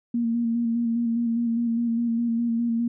sine tone with vibrato, 233.1 Hz, A#3, in tune, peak -21 dBFS, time 0.14-2.88 s, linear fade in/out 5 ms, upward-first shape square, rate 4.9 Hz, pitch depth 24 cents each way, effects none

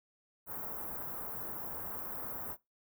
white band-stop noise, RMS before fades -41 dBFS, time 0.46-2.57 s, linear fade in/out 50 ms, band 1300 to 15000 Hz, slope 24 dB/octave, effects noise-tail reverb RT60 0.2 s tail -20 dB re dry

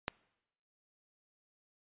click, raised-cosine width 0.3 ms, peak -16 dBFS, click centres 0.081 s, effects noise-tail reverb RT60 0.9 s tail -24 dB re dry + resampled to 8000 Hz

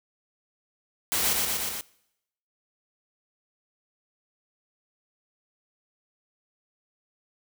white noise with echo, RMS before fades -26 dBFS, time 1.12-1.33 s, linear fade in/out 0 ms, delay 120 ms, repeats 4, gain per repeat -2 dB, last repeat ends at 1.81 s, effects noise-tail reverb RT60 0.8 s tail -22 dB re dry

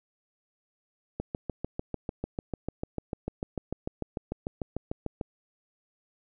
click train, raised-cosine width 2 ms, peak -18 dBFS, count 28, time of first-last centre 1.2-5.212 s, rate 6.73 Hz, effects none

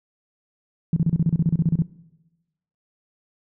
sine tone bursts, 164 Hz, E3, 9 cents flat, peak -15 dBFS, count 14, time 0.93-1.822 s, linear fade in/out 2 ms, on 34 ms, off 32 ms, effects noise-tail reverb RT60 1.0 s tail -20 dB re dry

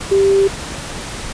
sine tone in noise, 392 Hz, G4, in tune, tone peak -9 dBFS, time 0.11-0.48 s, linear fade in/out 10 ms, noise pink, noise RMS -27 dBFS, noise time 0-1.33 s, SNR +15 dB, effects resampled to 22050 Hz

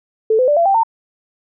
sine tone with pitch steps, 440 / 508.4 / 587.3 / 678.6 / 784 / 905.8 Hz, A4 / C5 / D5 / F5 / G5 / A#5, 0 / -50 / 0 / -50 / 0 / -50 cents, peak -10 dBFS, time 0.3-0.834 s, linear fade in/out 5 ms, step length 89 ms, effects none

